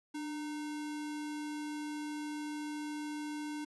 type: tone with sample-and-hold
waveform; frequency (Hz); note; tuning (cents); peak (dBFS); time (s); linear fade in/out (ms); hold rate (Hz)
sine; 297.7; D4; +24; -37; 0.14-3.65; 10; 1225
effects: resampled to 24000 Hz